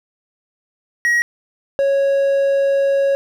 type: tone pair in turn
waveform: triangle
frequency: 1900 / 552.3 Hz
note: A#6 / C#5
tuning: +33 / -6 cents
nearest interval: octave + major sixth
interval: 2139 cents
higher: first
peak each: -11 dBFS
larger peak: neither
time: 1.05-1.22 / 1.79-3.15 s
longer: second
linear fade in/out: 0 ms
effects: none